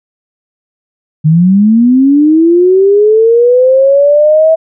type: linear sweep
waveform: sine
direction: up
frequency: 149.4 to 650 Hz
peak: -3 dBFS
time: 1.24-4.56 s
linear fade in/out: 20 ms
effects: none